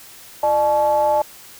triangle ring-modulated tone, 129.7 Hz, C3, 15 cents flat, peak -9 dBFS, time 0.43-1.22 s, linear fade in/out 5 ms, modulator 732 Hz, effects white hiss -42 dBFS RMS until 1.59 s

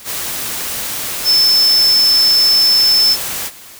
sine tone in noise, 5274 Hz, E8, in tune, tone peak -8 dBFS, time 1.24-3.17 s, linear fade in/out 50 ms, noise white, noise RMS -22 dBFS, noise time 0.04-3.51 s, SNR +11 dB, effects white hiss -37 dBFS RMS until 3.79 s

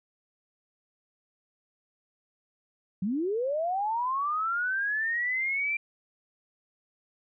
sine linear sweep, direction up, 174.7 to 2371 Hz, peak -26 dBFS, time 3.02-5.77 s, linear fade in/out 5 ms, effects none

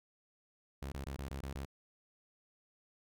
sawtooth tone bursts, 68.4 Hz, C#2, 23 cents flat, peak -36 dBFS, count 7, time 0.82-1.652 s, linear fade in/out 5 ms, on 100 ms, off 22 ms, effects none

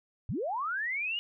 sine linear sweep, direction up, 76.8 to 2923 Hz, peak -30 dBFS, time 0.29-1.19 s, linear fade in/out 0 ms, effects none

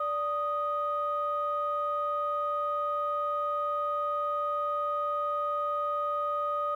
sine tone pair together, 584.4 / 1244.5 Hz, D5 / D#6, -9 / 0 cents, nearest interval octave + minor second, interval 1309 cents, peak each -32 / -28 dBFS, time 0-6.75 s, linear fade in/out 5 ms, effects tanh soft clip ceiling -21 dBFS + 11-bit

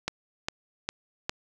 click train, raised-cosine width 0.2 ms, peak -11 dBFS, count 4, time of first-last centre 0.08-1.295 s, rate 2.47 Hz, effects none

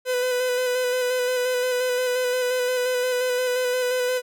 45% pulse tone with vibrato, 501 Hz, B4, 25 cents sharp, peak -21 dBFS, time 0.05-4.22 s, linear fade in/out 50 ms, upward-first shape square, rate 5.7 Hz, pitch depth 19 cents each way, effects none

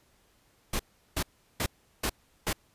pink noise bursts, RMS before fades -29 dBFS, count 5, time 0.73-2.53 s, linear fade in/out 5 ms, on 64 ms, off 370 ms, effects pink hiss -66 dBFS RMS until 2.74 s + resampled to 32000 Hz

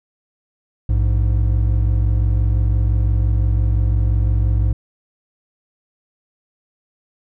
triangle tone pair together, 58.47 / 104.3 Hz, A#1 / G#2, +6 / +8 cents, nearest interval minor seventh, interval 1002 cents, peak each -13 / -16 dBFS, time 0.89-4.73 s, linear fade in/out 5 ms, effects none

